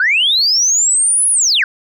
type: linear two-way sweep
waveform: sine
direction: up then down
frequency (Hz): 1430 to 10520 to 1430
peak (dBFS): -9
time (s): 0-1.64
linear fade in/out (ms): 2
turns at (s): 1.29
effects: tanh soft clip ceiling -5 dBFS